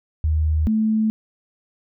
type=tone pair in turn; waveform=sine; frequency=77.78 / 218.3 Hz; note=D#2 / A3; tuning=0 / -13 cents; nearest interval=octave + tritone; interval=1787 cents; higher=second; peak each=-16 dBFS; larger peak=neither; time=0.24-0.67 / 0.67-1.1 s; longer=neither; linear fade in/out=0 ms; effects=none